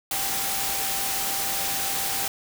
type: tone in noise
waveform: sine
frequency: 784 Hz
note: G5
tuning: in tune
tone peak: -35 dBFS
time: 0.11-2.28 s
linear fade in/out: 2 ms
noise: white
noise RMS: -27 dBFS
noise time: 0.11-2.28 s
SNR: -11 dB
effects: none